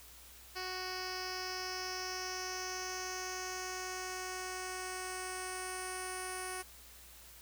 10% pulse tone with low-pass filter sweep, 370 Hz, F#4, in tune, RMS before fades -41 dBFS, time 0.55-6.63 s, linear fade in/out 20 ms, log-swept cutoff 4600 to 10000 Hz, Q 4.4, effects added 60 Hz sine -60 dBFS peak until 7.41 s + white hiss -56 dBFS RMS until 7.41 s

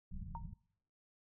pink low-pass noise, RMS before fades -46 dBFS, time 0.11-0.54 s, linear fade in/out 5 ms, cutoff 200 Hz, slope 96 dB/octave
sine tone with exponential decay, 926 Hz, A#5, 12 cents flat, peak -38 dBFS, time 0.35-0.44 s, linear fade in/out 1 ms, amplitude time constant 18 ms
effects noise-tail reverb RT60 0.7 s tail -24 dB re dry

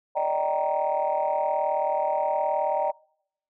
sine chord, Eb major seventh, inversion third, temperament just, 583.4 / 622.3 / 777.8 / 933.4 Hz, D5 / Eb5 / G5 / Bb5, -12 / 0 / -14 / +2 cents, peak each -27 dBFS, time 0.15-2.92 s, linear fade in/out 20 ms, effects noise-tail reverb RT60 0.7 s tail -26 dB re dry + tanh soft clip ceiling -15 dBFS

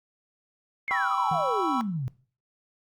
sine exponential sweep, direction down, 2219 to 120.1 Hz, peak -27 dBFS, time 0.88-2.08 s, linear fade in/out 0 ms
triangle chord, C# half-diminished seventh, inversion second, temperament equal, 784 / 987.8 / 1108.7 / 1318.5 Hz, G5 / B5 / C#6 / E6, 0 / 0 / 0 / 0 cents, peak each -29 dBFS, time 0.91-1.81 s, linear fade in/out 0 ms
triangle tone with exponential decay, 160.8 Hz, E3, 43 cents flat, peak -26 dBFS, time 1.31-1.54 s, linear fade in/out 5 ms, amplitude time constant 49 ms
effects noise-tail reverb RT60 0.4 s tail -19 dB re dry + Opus 48 kbps

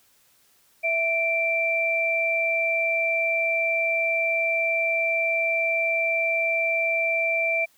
sine tone pair together, 659.2 / 2349 Hz, E5 / D7, 0 / 0 cents, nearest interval octave + minor seventh, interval 2200 cents, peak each -26 / -22 dBFS, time 0.83-7.66 s, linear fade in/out 20 ms, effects white hiss -61 dBFS RMS until 7.77 s

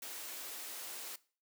white high-pass noise, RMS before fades -45 dBFS, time 0.02-1.16 s, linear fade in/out 5 ms, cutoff 270 Hz, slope 24 dB/octave, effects noise-tail reverb RT60 0.4 s tail -20 dB re dry

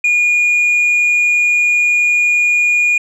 sine tone, 2437 Hz, D#7, 37 cents flat, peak -7 dBFS, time 0.04-2.98 s, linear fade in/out 5 ms, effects tanh soft clip ceiling -9 dBFS

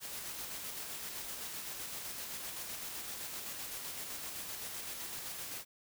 white noise with tremolo, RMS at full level -42 dBFS, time 0-5.65 s, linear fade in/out 50 ms, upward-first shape square, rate 7.8 Hz, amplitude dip 25%, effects none

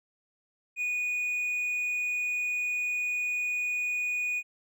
triangle tone, 2466 Hz, D#7, 16 cents flat, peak -26 dBFS, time 0.76-4.43 s, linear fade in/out 50 ms, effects none

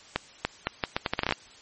accelerating click train, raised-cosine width 0.3 ms, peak -8 dBFS, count 13, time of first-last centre 0.16-1.323 s, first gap 290 ms, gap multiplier 0.76, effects white hiss -51 dBFS RMS until 1.61 s + MP3 32 kbps

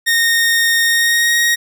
sawtooth tone with pitch glide, 1847 to 1878.2 Hz, A#6 to A#6, -16 to +13 cents, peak -8 dBFS, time 0.06-1.56 s, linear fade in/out 20 ms, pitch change +29 cents, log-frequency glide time 0.83-1.38 s, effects none

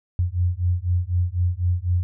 sine beating tone pair, 87 / 91 Hz, F2 / F#2, -6 / -28 cents, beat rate 4 Hz, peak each -22 dBFS, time 0.19-2.03 s, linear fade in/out 0 ms, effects none

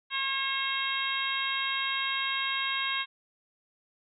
harmonic tone, 540 Hz, C#5, 45 cents flat, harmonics 2 / 3 / 4 / 5 / 6 / 7, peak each -35 / -35 / -35 / -35 / -35 / -35 dBFS, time 0.1-3.06 s, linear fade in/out 50 ms, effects none

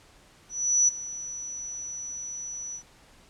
sine tone with ADSR envelope, 5920 Hz, F#8, in tune, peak -16 dBFS, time 0.49-2.83 s, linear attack 390 ms, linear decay 15 ms, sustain -17 dB, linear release 83 ms, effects pink hiss -56 dBFS RMS until 3.29 s + low-pass 9000 Hz 12 dB/octave

